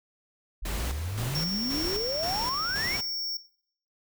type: exponential sweep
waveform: sine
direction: up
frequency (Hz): 41.19 to 2338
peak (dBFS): -30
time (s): 0.62-2.97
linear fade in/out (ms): 10
type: noise with tremolo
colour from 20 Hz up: pink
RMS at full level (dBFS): -35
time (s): 0.65-3.01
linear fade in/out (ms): 5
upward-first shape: square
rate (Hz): 1.9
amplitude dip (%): 55
type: tone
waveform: square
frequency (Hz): 5480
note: F8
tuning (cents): -34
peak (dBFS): -30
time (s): 1.35-3.37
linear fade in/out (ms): 2
effects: noise-tail reverb RT60 0.6 s tail -19 dB re dry